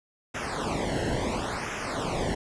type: noise with flanger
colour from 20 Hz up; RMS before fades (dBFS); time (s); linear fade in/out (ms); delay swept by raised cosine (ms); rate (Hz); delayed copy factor
brown; -30; 0.34-2.35; 10; 0.23 to 0.85; 0.72; -1
effects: resampled to 22050 Hz